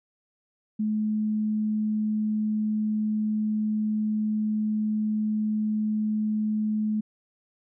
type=tone; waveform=sine; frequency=214.2 Hz; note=A3; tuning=46 cents flat; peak=-23 dBFS; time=0.79-7.01 s; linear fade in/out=10 ms; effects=none